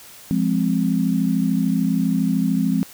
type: chord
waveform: sine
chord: F minor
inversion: none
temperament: equal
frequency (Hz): 174.61 / 207.7 / 261.6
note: F3 / Ab3 / C4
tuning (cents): 0 / 0 / 0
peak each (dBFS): -21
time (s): 0.31-2.83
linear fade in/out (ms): 0
effects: white hiss -43 dBFS RMS until 2.93 s